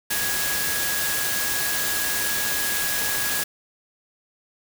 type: tone in noise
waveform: sine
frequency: 1661.2 Hz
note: G#6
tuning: in tune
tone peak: -29 dBFS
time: 0.1-3.44 s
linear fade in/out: 10 ms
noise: white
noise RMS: -25 dBFS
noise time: 0.1-3.44 s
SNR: -7 dB
effects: none